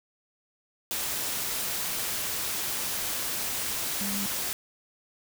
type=tone in noise; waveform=sine; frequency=200.1 Hz; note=G3; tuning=36 cents sharp; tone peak=-32 dBFS; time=4.01-4.26 s; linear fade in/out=0 ms; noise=white; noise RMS=-31 dBFS; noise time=0.91-4.53 s; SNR=-4 dB; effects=none